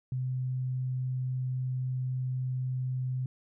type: tone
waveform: sine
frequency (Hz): 128.3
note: C3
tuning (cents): -34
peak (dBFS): -29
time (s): 0.12-3.26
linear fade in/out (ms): 2
effects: none